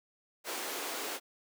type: high-pass noise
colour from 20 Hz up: pink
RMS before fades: -38 dBFS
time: 0.44-1.2 s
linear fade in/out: 50 ms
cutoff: 330 Hz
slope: 24 dB/octave
effects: none